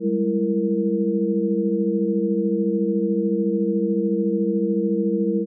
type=tone cluster; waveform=sine; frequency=194.3 / 208.1 / 332.6 / 464.9 Hz; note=G3 / G#3 / E4 / A#4; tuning=-15 / +4 / +16 / -5 cents; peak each=-24 dBFS; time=0-5.46 s; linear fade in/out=50 ms; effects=none